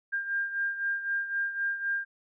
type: beating tone pair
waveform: sine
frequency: 1600 / 1603.9 Hz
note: G6 / G6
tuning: +35 / +39 cents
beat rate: 3.9 Hz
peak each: -29 / -35 dBFS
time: 0.12-2.05 s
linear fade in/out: 20 ms
effects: none